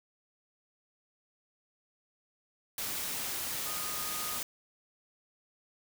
sine tone in noise, 1238 Hz, D#6, 9 cents flat, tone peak -43 dBFS, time 3.66-4.38 s, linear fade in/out 2 ms, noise white, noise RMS -36 dBFS, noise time 2.78-4.43 s, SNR -10 dB, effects none

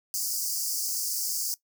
pink high-pass noise, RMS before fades -30 dBFS, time 0.14-1.54 s, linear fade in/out 0 ms, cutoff 4700 Hz, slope 96 dB/octave, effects noise-tail reverb RT60 0.1 s tail -18 dB re dry

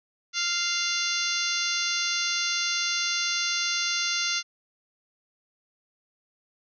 harmonic tone with a mistuned harmonic, 696 Hz, F5, 6 cents flat, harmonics 2 / 3 / 4 / 5 / 6 / 7 / 8 / 9, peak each -33 / -33 / -33 / -33 / -33 / -33 / -33 / -33 dBFS, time 0.33-4.43 s, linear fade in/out 50 ms, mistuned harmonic 7, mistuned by -43 cents, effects none

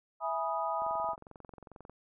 sine chord, E major seventh, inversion none, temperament equal with one note detuned, 659.3 / 830.6 / 978.1 / 1244.5 Hz, E5 / G#5 / B5 / D#6, 0 / 0 / -17 / 0 cents, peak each -36 dBFS, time 0.2-1.16 s, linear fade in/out 50 ms
click train, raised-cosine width 1 ms, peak -35 dBFS, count 25, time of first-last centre 0.82-1.896 s, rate 22.3 Hz
effects none

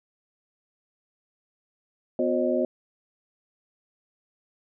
sine tone cluster, 249.8 / 361.6 / 537 / 618 Hz, B3 / F#4 / C5 / D#5, +20 / -40 / +45 / -12 cents, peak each -27 dBFS, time 2.19-2.65 s, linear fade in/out 2 ms, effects none

